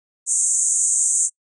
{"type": "band-pass noise", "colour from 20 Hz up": "white", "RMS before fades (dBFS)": -19, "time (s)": [0.26, 1.3], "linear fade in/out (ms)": 50, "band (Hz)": [6500, 8900], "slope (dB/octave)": 96, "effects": ["noise-tail reverb RT60 0.1 s tail -26 dB re dry"]}